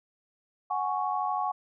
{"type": "chord", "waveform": "sine", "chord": "F# suspended second", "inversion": "none", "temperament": "just", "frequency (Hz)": [740, 832.5, 1110], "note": ["F#5", "G#5", "C#6"], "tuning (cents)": [0, 4, 2], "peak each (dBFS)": -31, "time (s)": [0.7, 1.52], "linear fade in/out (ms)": 10, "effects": []}